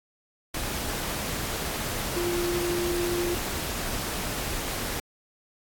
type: tone in noise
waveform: sine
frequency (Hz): 349.2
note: F4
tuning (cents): 0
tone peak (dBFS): -26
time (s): 2.16-3.35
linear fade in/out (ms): 5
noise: pink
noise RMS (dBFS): -31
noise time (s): 0.54-5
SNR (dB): +2
effects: AAC 64 kbps